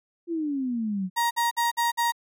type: exponential sweep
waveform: sine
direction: down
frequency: 348 to 180 Hz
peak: -25 dBFS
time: 0.27-1.1 s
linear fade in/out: 50 ms
type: tone bursts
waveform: 35% pulse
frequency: 941 Hz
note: A#5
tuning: 16 cents sharp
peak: -20 dBFS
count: 5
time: 1.16-2.122 s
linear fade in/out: 20 ms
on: 150 ms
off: 53 ms
effects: none